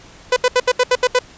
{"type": "tone bursts", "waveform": "sawtooth", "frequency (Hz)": 500, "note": "B4", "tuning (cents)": 21, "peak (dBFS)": -7, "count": 8, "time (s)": [0.32, 1.19], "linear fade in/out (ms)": 5, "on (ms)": 44, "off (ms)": 74, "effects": ["pink hiss -43 dBFS RMS until 1.37 s", "resampled to 16000 Hz"]}